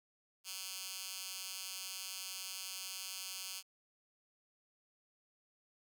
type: tone with high-pass filter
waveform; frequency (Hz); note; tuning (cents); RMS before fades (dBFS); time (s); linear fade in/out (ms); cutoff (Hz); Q
10% pulse; 189; F#3; +37; -45; 0.44-3.63; 50; 4100; 0.94
effects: 11-bit